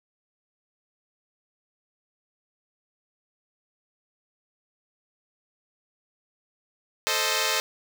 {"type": "chord", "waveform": "5% pulse", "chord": "A diminished", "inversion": "none", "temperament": "equal", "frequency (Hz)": [440, 523.3, 622.3], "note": ["A4", "C5", "Eb5"], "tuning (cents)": [0, 0, 0], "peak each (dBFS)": -16, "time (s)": [7.07, 7.6], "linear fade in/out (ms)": 0, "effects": []}